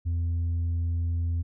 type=tone with tanh clipping; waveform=sine; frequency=84.5 Hz; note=E2; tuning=43 cents sharp; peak=-25 dBFS; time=0.05-1.43 s; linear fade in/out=20 ms; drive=2 dB; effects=none